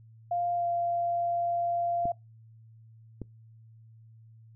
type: tone with pitch glide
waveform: sine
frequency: 698.5 to 690.9 Hz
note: F5 to F5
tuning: 0 to -19 cents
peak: -26 dBFS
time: 0.31-2.12 s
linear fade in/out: 5 ms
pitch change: -19 cents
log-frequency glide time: 0.55-0.66 s
type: clicks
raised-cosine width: 3 ms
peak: -24 dBFS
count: 2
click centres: 2.055 / 3.217 s
effects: noise-tail reverb RT60 0.2 s tail -24 dB re dry + added 112 Hz sine -51 dBFS peak until 4.55 s